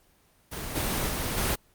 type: noise with level steps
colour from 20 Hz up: pink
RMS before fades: -35 / -28 / -30 / -26 dBFS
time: 0.51-1.56 s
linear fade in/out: 20 ms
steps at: 0.75 / 1.08 / 1.37 s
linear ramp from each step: 10 ms
effects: pink hiss -63 dBFS RMS until 1.74 s + Opus 24 kbps